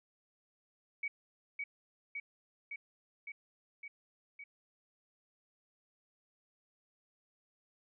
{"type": "tone with echo", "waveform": "sine", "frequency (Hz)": 2260, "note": "C#7", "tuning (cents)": 33, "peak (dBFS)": -34, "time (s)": [1.03, 1.08], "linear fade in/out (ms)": 5, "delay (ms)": 560, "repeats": 6, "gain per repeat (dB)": -2, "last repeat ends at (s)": 4.44, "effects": []}